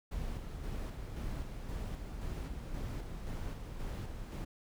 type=noise with tremolo; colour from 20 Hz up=brown; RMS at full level=-39 dBFS; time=0.11-4.45 s; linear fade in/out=10 ms; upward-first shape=square; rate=1.9 Hz; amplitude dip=35%; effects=none